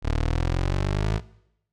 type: exponential sweep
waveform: 20% pulse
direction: up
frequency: 36.71 to 55 Hz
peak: -17 dBFS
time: 0.02-1.21 s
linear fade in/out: 50 ms
effects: noise-tail reverb RT60 0.8 s tail -20 dB re dry + low-pass 6000 Hz 12 dB/octave